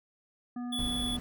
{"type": "harmonic tone", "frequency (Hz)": 244.1, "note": "B3", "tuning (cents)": -20, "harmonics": [1, 3, 5, 7], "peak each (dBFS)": [-34, -47, -51, -59], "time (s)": [0.56, 1.19], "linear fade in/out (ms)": 5}
{"type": "tone", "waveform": "square", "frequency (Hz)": 3425, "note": "A7", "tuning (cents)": -47, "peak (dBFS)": -33, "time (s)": [0.72, 1.17], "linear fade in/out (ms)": 10}
{"type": "noise", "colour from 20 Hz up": "brown", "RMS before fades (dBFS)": -38, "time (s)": [0.79, 1.2], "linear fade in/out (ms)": 0}
{"effects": []}